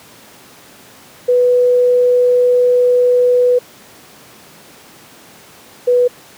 sine tone pair in turn, 493.9 / 492 Hz, B4 / B4, 0 / -7 cents, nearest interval unison, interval 7 cents, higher first, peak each -8 dBFS, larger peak neither, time 1.28-3.59 / 5.87-6.08 s, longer first, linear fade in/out 10 ms, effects pink hiss -41 dBFS RMS until 6.37 s + high-pass 150 Hz 12 dB/octave

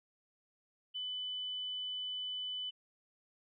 sine tone, 3000 Hz, F#7, 23 cents sharp, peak -37 dBFS, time 0.94-2.71 s, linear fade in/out 20 ms, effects none

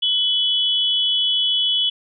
sine tone pair together, 3000 / 3367 Hz, F#7 / G#7, +23 / +23 cents, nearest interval major second, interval 200 cents, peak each -19 dBFS, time 0.02-1.9 s, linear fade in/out 10 ms, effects none

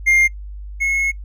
triangle tone pair in turn, 2115 / 2177 Hz, C7 / C#7, +18 / -32 cents, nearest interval minor second, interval 50 cents, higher second, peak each -9 / -14 dBFS, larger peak first, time 0.06-0.28 / 0.8-1.12 s, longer second, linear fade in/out 20 ms, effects noise-tail reverb RT60 0.1 s tail -22 dB re dry + added 50 Hz sine -29 dBFS peak until 1.24 s

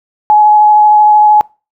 sine tone with vibrato, 845 Hz, G#5, 30 cents sharp, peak -3 dBFS, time 0.3-1.41 s, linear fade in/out 0 ms, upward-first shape sine, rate 13 Hz, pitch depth 10 cents each way, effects noise-tail reverb RT60 0.3 s tail -24 dB re dry

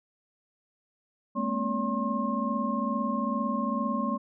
sine tone cluster, 210.2 / 232.5 / 267.9 / 568 / 1069 Hz, G#3 / A#3 / C4 / C#5 / C6, +21 / -4 / +41 / +42 / +37 cents, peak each -32 / -31 / -35 / -36 / -31 dBFS, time 1.35-4.18 s, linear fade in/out 20 ms, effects none

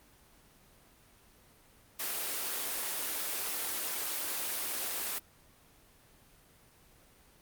white high-pass noise, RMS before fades -35 dBFS, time 1.99-5.19 s, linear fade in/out 10 ms, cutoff 270 Hz, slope 24 dB/octave, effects pink hiss -61 dBFS RMS until 7.41 s + Opus 24 kbps

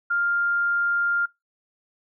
sine tone, 1400 Hz, F6, 4 cents sharp, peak -20 dBFS, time 0.1-1.26 s, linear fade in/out 10 ms, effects noise-tail reverb RT60 0.2 s tail -24 dB re dry

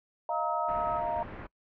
sine chord, Eb suspended second, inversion none, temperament equal with one note detuned, 622.3 / 694.4 / 932.3 Hz, Eb5 / F5 / Bb5, 0 / -10 / 0 cents, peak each -35 / -33 / -32 dBFS, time 0.29-1.23 s, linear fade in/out 2 ms
sine tone, 1278 Hz, D#6, 46 cents sharp, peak -33 dBFS, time 0.3-1.02 s, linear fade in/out 50 ms
pink low-pass noise, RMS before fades -43 dBFS, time 0.68-1.47 s, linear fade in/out 10 ms, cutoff 2100 Hz, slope 24 dB/octave
effects noise-tail reverb RT60 0.1 s tail -24 dB re dry

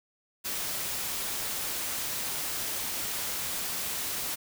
white noise, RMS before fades -33 dBFS, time 0.44-4.36 s, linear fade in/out 20 ms, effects none

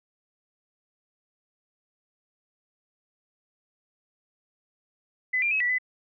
sine tone with pitch steps, 2012 / 2387 / 2563 / 1955 / 2008 Hz, B6 / D7 / E7 / B6 / B6, +32 / +28 / -49 / -18 / +28 cents, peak -22 dBFS, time 5.33-5.785 s, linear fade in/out 10 ms, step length 91 ms, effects none

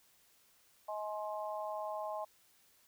harmonic tone, 211.1 Hz, G#3, 29 cents sharp, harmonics 3 / 4 / 5, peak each -40 / -42 / -44 dBFS, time 0.88-2.25 s, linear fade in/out 10 ms, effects white hiss -68 dBFS RMS until 2.87 s

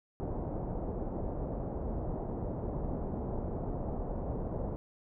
pink low-pass noise, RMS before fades -36 dBFS, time 0.2-4.76 s, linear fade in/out 0 ms, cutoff 760 Hz, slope 24 dB/octave, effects none

